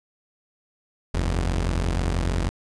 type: tone pair together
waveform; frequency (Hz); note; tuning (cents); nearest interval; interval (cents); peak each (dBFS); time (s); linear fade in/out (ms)
sawtooth; 46.25 / 82.41; F#1 / E2; 0 / 0; minor seventh; 1000; -19 / -23; 1.14-2.49; 0
effects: resampled to 22050 Hz + 9-bit